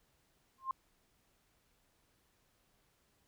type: tone with exponential growth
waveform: sine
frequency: 1059 Hz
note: C6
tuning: 21 cents sharp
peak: -29 dBFS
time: 0.58-0.71 s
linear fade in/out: 2 ms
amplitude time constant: 27 ms
effects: pink hiss -74 dBFS RMS until 3.27 s